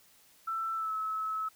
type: tone with pitch glide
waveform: sine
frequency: 1332 to 1295.6 Hz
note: E6 to E6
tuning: +18 to -30 cents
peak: -31 dBFS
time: 0.47-1.49 s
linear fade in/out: 10 ms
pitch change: -48 cents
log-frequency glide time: 0.74-0.93 s
effects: white hiss -62 dBFS RMS until 1.55 s

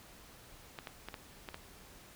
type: clicks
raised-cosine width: 0.3 ms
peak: -26 dBFS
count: 6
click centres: 0.788 / 0.872 / 1.086 / 1.142 / 1.488 / 1.544 s
effects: pink hiss -56 dBFS RMS until 2.15 s

